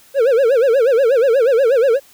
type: tone with vibrato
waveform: triangle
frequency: 500 Hz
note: B4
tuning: 21 cents sharp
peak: -8 dBFS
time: 0.14-2 s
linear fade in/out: 50 ms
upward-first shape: sine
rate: 8.3 Hz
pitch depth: 210 cents each way
effects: white hiss -48 dBFS RMS until 2.13 s